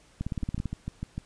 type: two click trains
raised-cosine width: 5 ms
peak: -18 / -20 dBFS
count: 9 / 6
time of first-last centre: 0.21-0.657 / 0.43-1.18 s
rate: 17.9 / 6.67 Hz
effects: pink hiss -59 dBFS RMS until 1.25 s + resampled to 22050 Hz